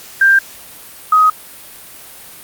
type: tone pair in turn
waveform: sine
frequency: 1585 / 1258 Hz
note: G6 / D#6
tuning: +19 / +19 cents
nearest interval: major third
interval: 400 cents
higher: first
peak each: -6 dBFS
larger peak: neither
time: 0.21-0.39 / 1.12-1.3 s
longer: neither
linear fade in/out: 5 ms
effects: white hiss -36 dBFS RMS until 2.43 s + Opus 48 kbps